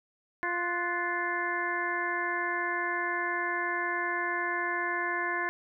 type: harmonic tone with a mistuned harmonic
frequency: 349.2 Hz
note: F4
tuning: in tune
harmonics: 1 / 2 / 3 / 4 / 5 / 6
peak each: -37 / -38 / -34 / -38 / -32 / -38 dBFS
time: 0.43-5.49 s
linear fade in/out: 0 ms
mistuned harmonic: 4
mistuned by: +96 cents
effects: none